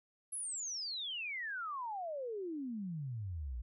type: exponential sweep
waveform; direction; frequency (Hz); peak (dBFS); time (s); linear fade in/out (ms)
sine; down; 11175 to 55; -38; 0.32-3.62; 10
effects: none